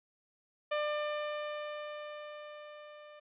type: tone with level ramp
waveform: sawtooth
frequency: 597 Hz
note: D5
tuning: 28 cents sharp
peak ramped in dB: -26 to -47 dBFS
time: 0.71-3.2 s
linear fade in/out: 10 ms
effects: resampled to 8000 Hz